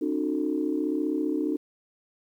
sine tone cluster, 269.5 / 304.5 / 366 / 445.4 Hz, C#4 / D#4 / F#4 / A4, -49 / -37 / -19 / +21 cents, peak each -31 / -26 / -32 / -34 dBFS, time 0.01-1.57 s, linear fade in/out 10 ms, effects tanh soft clip ceiling -14 dBFS + 10-bit

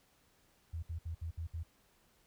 sine tone bursts, 82.41 Hz, E2, in tune, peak -37 dBFS, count 6, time 0.73-1.633 s, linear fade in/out 10 ms, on 98 ms, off 63 ms, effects pink hiss -70 dBFS RMS until 2.26 s

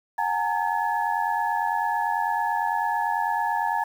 sine tone cluster, 735 / 826 / 915 / 1708 Hz, F#5 / G#5 / A#5 / G#6, -12 / -10 / -32 / +48 cents, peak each -31 / -27 / -25 / -31 dBFS, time 0.18-3.84 s, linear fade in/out 5 ms, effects 8-bit

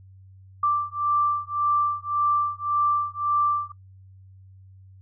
sine beating tone pair, 1174.7 / 1176.5 Hz, D6 / D6, 0 / +3 cents, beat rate 1.8 Hz, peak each -24 dBFS, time 0.63-3.72 s, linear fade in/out 5 ms, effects noise-tail reverb RT60 0.1 s tail -20 dB re dry + added 95 Hz sine -46 dBFS peak until 5.01 s

